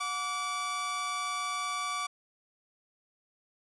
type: tone pair together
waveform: sawtooth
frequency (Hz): 728 / 1155.6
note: F#5 / D6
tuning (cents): -28 / -28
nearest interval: minor sixth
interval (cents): 800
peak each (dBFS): -38 / -28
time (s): 0-2.07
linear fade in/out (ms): 10
effects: resampled to 24000 Hz